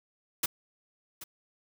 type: noise with echo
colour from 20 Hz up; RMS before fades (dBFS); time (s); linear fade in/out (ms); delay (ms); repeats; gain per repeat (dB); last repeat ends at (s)
white; -28; 0.43-0.46; 5; 780; 1; -15; 1.24
effects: none